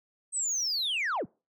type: linear sweep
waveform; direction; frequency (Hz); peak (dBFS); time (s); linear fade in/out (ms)
sine; down; 8372 to 74.8; -25; 0.32-1.26; 50
effects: noise-tail reverb RT60 0.3 s tail -26 dB re dry + tanh soft clip ceiling -26 dBFS